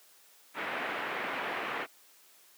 white low-pass noise, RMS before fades -35 dBFS, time 0.54-1.87 s, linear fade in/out 50 ms, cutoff 2300 Hz, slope 24 dB/octave, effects white hiss -60 dBFS RMS until 2.57 s + high-pass 300 Hz 12 dB/octave

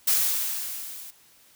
blue noise with level ramp, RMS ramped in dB -20 to -42 dBFS, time 0.07-1.11 s, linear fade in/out 10 ms, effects white hiss -57 dBFS RMS until 1.55 s

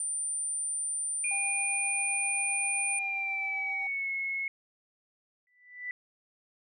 sine tone, 9150 Hz, D9, 46 cents flat, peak -30 dBFS, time 0-2.99 s, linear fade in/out 2 ms
sine tone with pitch glide, 2433 to 2180 Hz, D#7 to C#7, -39 to -29 cents, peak -30 dBFS, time 1.24-4.48 s, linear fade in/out 2 ms, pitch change -190 cents, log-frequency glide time 2.91-4.11 s
triangle tone with tremolo, 784 Hz, G5, in tune, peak -37 dBFS, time 1.31-3.87 s, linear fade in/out 2 ms, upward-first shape triangle, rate 7.6 Hz, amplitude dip 40%
sine tone with exponential growth, 1981 Hz, B6, 5 cents sharp, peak -31 dBFS, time 5.47-5.91 s, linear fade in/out 1 ms, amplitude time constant 94 ms
effects none

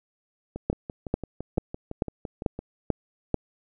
two click trains, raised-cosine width 2 ms, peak -20 / -9 dBFS, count 13 / 7, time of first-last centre 0.56-2.59 / 0.7-3.343 s, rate 5.91 / 2.27 Hz, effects none

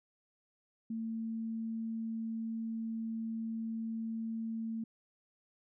sine tone, 225.1 Hz, A3, 40 cents sharp, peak -35 dBFS, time 0.9-4.84 s, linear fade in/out 5 ms, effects none

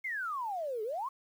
sine exponential two-way sweep, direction down then up, 2188 to 414.5 to 1139 Hz, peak -33 dBFS, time 0.04-1.09 s, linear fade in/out 10 ms, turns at 0.83 s, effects 10-bit

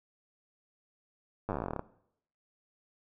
slowing click train, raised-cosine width 1 ms, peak -20 dBFS, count 18, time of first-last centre 1.49-1.794 s, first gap 9 ms, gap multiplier 1.08, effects noise-tail reverb RT60 0.7 s tail -18 dB re dry

